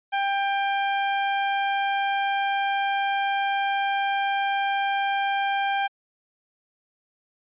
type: tone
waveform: sawtooth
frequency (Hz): 793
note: G5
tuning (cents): +20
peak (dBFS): -18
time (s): 0.12-5.88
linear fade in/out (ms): 20
effects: resampled to 8000 Hz